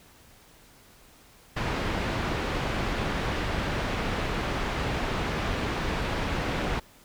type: low-pass noise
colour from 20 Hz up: pink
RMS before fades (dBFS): -29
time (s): 1.56-6.8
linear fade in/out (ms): 10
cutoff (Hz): 2900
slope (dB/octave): 12
effects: pink hiss -55 dBFS RMS until 7.04 s